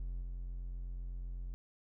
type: tone with level steps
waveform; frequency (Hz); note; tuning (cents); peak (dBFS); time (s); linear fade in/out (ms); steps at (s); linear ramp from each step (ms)
triangle; 43.98; F1; +13; -35 / -37; 0-1.54; 0; 0.21; 20
effects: none